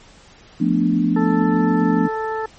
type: chord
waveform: sine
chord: B half-diminished seventh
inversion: second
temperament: equal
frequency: 174.61 / 220 / 246.9 / 293.7 Hz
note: F3 / A3 / B3 / D4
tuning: 0 / 0 / 0 / 0 cents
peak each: -20 dBFS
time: 0.6-2.08 s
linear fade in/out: 10 ms
type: harmonic tone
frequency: 440 Hz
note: A4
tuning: in tune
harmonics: 1 / 2 / 3 / 4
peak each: -24 / -25 / -31 / -32 dBFS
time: 1.16-2.46 s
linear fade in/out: 5 ms
effects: pink hiss -47 dBFS RMS until 2.58 s + MP3 32 kbps